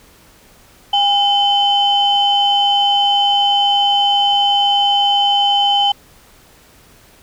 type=tone pair together; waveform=sine; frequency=809 / 3054 Hz; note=G#5 / G7; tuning=-46 / -46 cents; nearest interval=octave + major seventh; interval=2300 cents; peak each=-13 dBFS; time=0.93-5.92 s; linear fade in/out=5 ms; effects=tanh soft clip ceiling -4 dBFS + pink hiss -47 dBFS RMS until 7.22 s